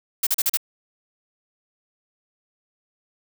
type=noise bursts; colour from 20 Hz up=blue; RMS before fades=-20 dBFS; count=5; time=0.23-0.572 s; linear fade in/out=5 ms; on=38 ms; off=38 ms; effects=none